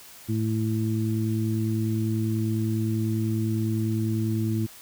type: harmonic tone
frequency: 110 Hz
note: A2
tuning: in tune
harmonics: 1 / 2 / 3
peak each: -25 / -28 / -30 dBFS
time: 0.28-4.67 s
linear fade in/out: 20 ms
effects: white hiss -47 dBFS RMS until 4.81 s